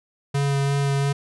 square tone with vibrato, 139.9 Hz, C#3, 16 cents sharp, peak -20 dBFS, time 0.34-1.13 s, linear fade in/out 10 ms, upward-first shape sine, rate 2.9 Hz, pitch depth 12 cents each way, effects resampled to 24000 Hz

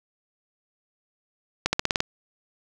accelerating click train, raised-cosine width 0.2 ms, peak -4 dBFS, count 7, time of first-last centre 1.66-2.004 s, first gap 70 ms, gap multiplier 0.92, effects none

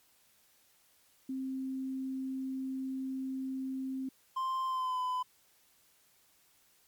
sine tone, 263.8 Hz, C4, 14 cents sharp, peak -34 dBFS, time 1.29-4.09 s, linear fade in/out 5 ms
triangle tone with pitch glide, 1046.5 to 1007.4 Hz, C6 to B5, 0 to +34 cents, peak -29 dBFS, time 4.36-5.23 s, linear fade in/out 10 ms, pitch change -66 cents, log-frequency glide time 4.66-5 s
effects white hiss -67 dBFS RMS until 6.87 s + MP3 96 kbps

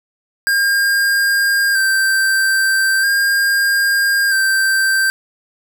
square tone with vibrato, 1586 Hz, G6, 20 cents sharp, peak -13 dBFS, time 0.47-5.1 s, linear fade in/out 0 ms, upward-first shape square, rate 0.39 Hz, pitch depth 25 cents each way, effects none

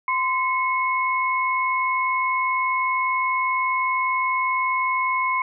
sine tone pair together, 1033 / 2188 Hz, C6 / C#7, -22 / -23 cents, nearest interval octave + minor second, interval 1299 cents, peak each -21 / -24 dBFS, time 0.08-5.42 s, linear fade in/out 2 ms, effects none

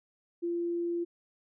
sine tone, 343.5 Hz, F4, 29 cents flat, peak -29 dBFS, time 0.42-1.05 s, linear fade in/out 20 ms, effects none

